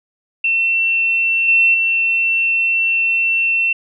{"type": "tone with level steps", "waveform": "sine", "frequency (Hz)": 2699, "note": "E7", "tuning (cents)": 40, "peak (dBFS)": [-13, -9, -13], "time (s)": [0.44, 3.73], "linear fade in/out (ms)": 5, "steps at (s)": [1.48, 1.74], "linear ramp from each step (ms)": 5, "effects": []}